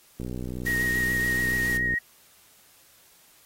click train, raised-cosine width 3 ms, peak -21 dBFS, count 109, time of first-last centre 0.2-1.939 s, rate 62.1 Hz
white noise, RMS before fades -38 dBFS, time 0.65-1.78 s, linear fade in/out 10 ms
sine tone with vibrato, 1875 Hz, A#6, 10 cents sharp, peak -23 dBFS, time 0.66-1.99 s, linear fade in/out 10 ms, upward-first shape triangle, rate 7 Hz, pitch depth 24 cents each way
effects white hiss -57 dBFS RMS until 3.45 s + AAC 48 kbps

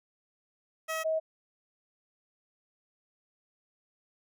15% pulse / sine tone pair in turn, 640 / 637.1 Hz, D#5 / D#5, +49 / +41 cents, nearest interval unison, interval 8 cents, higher first, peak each -25 / -26 dBFS, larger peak first, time 0.88-1.04 / 1.04-1.2 s, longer neither, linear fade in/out 20 ms, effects none

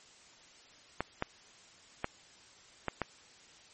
clicks, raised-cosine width 0.5 ms, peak -16 dBFS, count 5, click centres 1.006 / 1.224 / 2.044 / 2.883 / 3.017 s, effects white hiss -58 dBFS RMS until 3.73 s + MP3 32 kbps

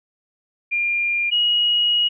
sine tone pair in turn, 2400 / 2896 Hz, D7 / F#7, +37 / -38 cents, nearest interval minor third, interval 325 cents, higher second, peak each -18 / -15 dBFS, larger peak second, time 0.71-1.31 / 1.31-2.09 s, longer second, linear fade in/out 20 ms, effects none

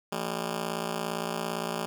10% pulse ring-modulated tone, 199.2 Hz, G3, 28 cents sharp, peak -19 dBFS, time 0.12-1.86 s, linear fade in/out 0 ms, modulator 28.8 Hz, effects none

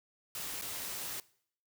white noise with dropouts, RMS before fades -40 dBFS, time 0.35-1.2 s, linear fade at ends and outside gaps 1 ms, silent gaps 0.613-0.62 s, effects noise-tail reverb RT60 0.6 s tail -21 dB re dry

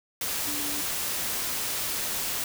sine tone in noise, 292.5 Hz, D4, 7 cents flat, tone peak -38 dBFS, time 0.47-0.81 s, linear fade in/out 2 ms, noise white, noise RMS -30 dBFS, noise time 0.21-2.44 s, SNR -11 dB, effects none

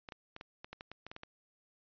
clicks, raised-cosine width 0.3 ms, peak -29 dBFS, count 12, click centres 0.088 / 0.122 / 0.364 / 0.411 / 0.645 / 0.73 / 0.809 / 0.916 / 1.066 / 1.115 / 1.164 / 1.234 s, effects resampled to 11025 Hz

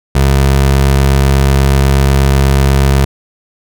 25% pulse tone, 68.2 Hz, C#2, 28 cents flat, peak -3 dBFS, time 0.15-3.05 s, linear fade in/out 5 ms, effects none

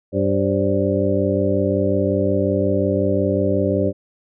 harmonic tone with a mistuned harmonic, 97.5 Hz, G2, 9 cents flat, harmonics 1 / 2 / 3 / 4 / 5 / 6, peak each -23 / -23 / -23 / -23 / -23 / -23 dBFS, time 0.12-3.93 s, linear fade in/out 50 ms, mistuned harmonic 5, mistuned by +110 cents, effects none

